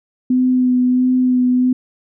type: tone with vibrato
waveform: sine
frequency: 252.3 Hz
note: B3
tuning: 37 cents sharp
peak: -11 dBFS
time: 0.3-1.73 s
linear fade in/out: 5 ms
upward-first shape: sine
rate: 1.5 Hz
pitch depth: 16 cents each way
effects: none